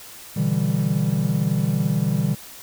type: chord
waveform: triangle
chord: E minor seventh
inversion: second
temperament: equal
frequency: 123.47 / 146.83 / 164.81 / 196 Hz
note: B2 / D3 / E3 / G3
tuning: 0 / 0 / 0 / 0 cents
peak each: -24 / -21 / -22 / -22 dBFS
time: 0.36-2.35 s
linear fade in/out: 10 ms
effects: white hiss -41 dBFS RMS until 2.62 s